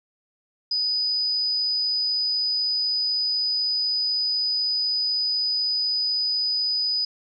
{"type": "tone", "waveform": "sine", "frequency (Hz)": 4978, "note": "D#8", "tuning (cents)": 0, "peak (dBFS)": -21, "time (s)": [0.71, 7.05], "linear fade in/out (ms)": 5, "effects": []}